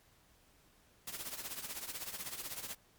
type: noise with tremolo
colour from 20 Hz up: white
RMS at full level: -40 dBFS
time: 1.07-2.75 s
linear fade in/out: 5 ms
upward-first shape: triangle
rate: 16 Hz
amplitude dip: 80%
effects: pink hiss -67 dBFS RMS until 2.98 s + MP3 96 kbps